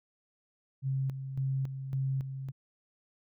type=tone with tremolo; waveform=sine; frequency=134.2 Hz; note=C3; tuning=44 cents sharp; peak=-28 dBFS; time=0.82-2.52 s; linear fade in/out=50 ms; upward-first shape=square; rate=1.8 Hz; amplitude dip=60%; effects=none